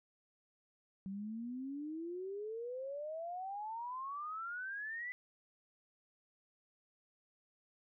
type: exponential sweep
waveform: sine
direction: up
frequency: 189.3 to 2016 Hz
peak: -40 dBFS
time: 1.06-5.12 s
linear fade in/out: 0 ms
effects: none